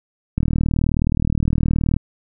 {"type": "click train", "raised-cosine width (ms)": 5, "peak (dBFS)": -6, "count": 63, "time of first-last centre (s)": [0.38, 1.966], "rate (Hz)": 39.1, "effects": []}